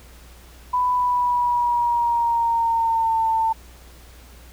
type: tone with pitch glide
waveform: sine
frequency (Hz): 994 to 895.8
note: B5 to A5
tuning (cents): +11 to +31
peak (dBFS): -17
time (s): 0.73-3.53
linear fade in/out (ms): 10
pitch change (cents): -180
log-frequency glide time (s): 0.92-3.25
effects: added 60 Hz sine -44 dBFS peak until 4.52 s + pink hiss -49 dBFS RMS until 4.52 s